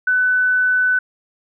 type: tone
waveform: sine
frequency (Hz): 1500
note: F#6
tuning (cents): +23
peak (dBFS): -13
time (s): 0.07-0.99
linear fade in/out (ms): 5
effects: none